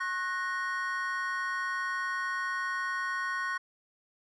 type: chord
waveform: triangle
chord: F# major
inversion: second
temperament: equal with one note detuned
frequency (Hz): 1085.9 / 1480 / 1864.7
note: C#6 / F#6 / A#6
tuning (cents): -36 / 0 / 0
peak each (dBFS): -33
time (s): 0-3.58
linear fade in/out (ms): 10
effects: resampled to 24000 Hz